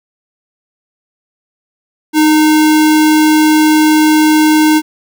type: tone with sample-and-hold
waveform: sine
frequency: 309.4 Hz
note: D#4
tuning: 10 cents flat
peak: -5 dBFS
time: 2.13-4.82 s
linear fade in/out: 50 ms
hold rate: 1225 Hz
effects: none